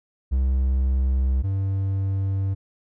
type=tone pair in turn; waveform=triangle; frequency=65.41 / 97.05 Hz; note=C2 / G2; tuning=0 / -17 cents; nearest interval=perfect fifth; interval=683 cents; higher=second; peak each=-16 / -19 dBFS; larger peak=first; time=0.31-1.43 / 1.43-2.55 s; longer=neither; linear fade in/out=20 ms; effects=none